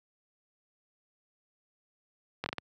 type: slowing click train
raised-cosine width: 0.3 ms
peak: -17 dBFS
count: 5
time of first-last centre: 2.44-2.583 s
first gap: 21 ms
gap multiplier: 1.37
effects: high-pass 100 Hz 12 dB/octave